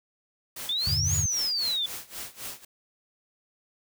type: noise with tremolo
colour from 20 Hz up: white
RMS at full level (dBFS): -36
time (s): 0.56-2.65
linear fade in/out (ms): 5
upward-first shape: sine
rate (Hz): 3.8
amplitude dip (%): 90
type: exponential two-way sweep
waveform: sine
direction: up then down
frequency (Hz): 3437 to 6930 to 3437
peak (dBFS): -25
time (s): 0.69-1.86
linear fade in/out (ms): 2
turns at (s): 1.16
type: chord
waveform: sine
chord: E half-diminished seventh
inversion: none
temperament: equal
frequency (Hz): 82.41 / 98 / 116.54 / 146.83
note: E2 / G2 / Bb2 / D3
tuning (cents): 0 / 0 / 0 / 0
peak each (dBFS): -30 / -30 / -35 / -32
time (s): 0.87-1.26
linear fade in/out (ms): 5
effects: none